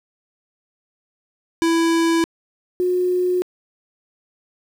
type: tone pair in turn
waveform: square / sine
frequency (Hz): 331.4 / 361.7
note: E4 / F#4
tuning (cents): +9 / -39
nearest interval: major second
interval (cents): 152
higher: second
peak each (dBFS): -16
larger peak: neither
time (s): 1.62-2.24 / 2.8-3.42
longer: neither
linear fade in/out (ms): 0
effects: low-pass 10000 Hz 12 dB/octave + 7-bit